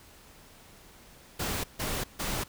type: noise bursts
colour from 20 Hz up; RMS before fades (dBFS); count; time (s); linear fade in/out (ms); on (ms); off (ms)
pink; -32; 3; 1.39-2.44; 10; 250; 150
effects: pink hiss -54 dBFS RMS until 2.48 s